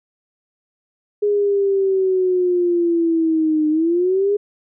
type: linear two-way sweep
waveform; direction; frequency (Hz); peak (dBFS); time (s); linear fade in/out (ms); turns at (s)
sine; down then up; 415.3 to 304.2 to 415.3; -14; 1.22-4.37; 10; 3.69
effects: none